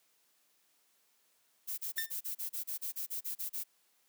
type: noise bursts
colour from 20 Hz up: violet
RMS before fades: -38 dBFS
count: 14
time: 1.67-3.639 s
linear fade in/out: 20 ms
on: 110 ms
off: 33 ms
type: tone with exponential decay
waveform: sawtooth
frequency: 1803 Hz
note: A6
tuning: 42 cents sharp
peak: -27 dBFS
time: 1.98-2.14 s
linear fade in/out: 1 ms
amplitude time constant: 34 ms
effects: white hiss -72 dBFS RMS until 4.08 s + high-pass 200 Hz 12 dB/octave